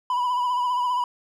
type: tone with vibrato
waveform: triangle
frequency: 987.8 Hz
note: B5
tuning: in tune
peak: -19 dBFS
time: 0.1-1.04 s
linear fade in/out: 2 ms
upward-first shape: triangle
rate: 15 Hz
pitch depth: 49 cents each way
effects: none